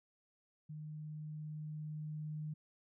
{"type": "tone with level ramp", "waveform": "sine", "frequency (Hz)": 152.9, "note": "D#3", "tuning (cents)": -30, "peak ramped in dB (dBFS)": [-44, -39], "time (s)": [0.69, 2.54], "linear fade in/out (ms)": 10, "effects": []}